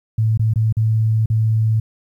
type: tone with dropouts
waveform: sine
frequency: 110.5 Hz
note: A2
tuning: 8 cents sharp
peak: -13 dBFS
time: 0.18-1.8 s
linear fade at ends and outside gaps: 5 ms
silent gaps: 0.375-0.394 / 0.537-0.558 / 0.726-0.768 / 1.259-1.3 s
effects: 9-bit